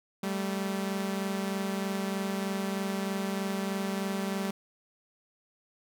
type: tone pair together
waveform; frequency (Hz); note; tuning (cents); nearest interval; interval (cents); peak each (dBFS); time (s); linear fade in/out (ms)
sawtooth; 194.09 / 217.3; G3 / A3; -17 / -21; major second; 196; -27 / -32; 0.23-4.51; 5
effects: none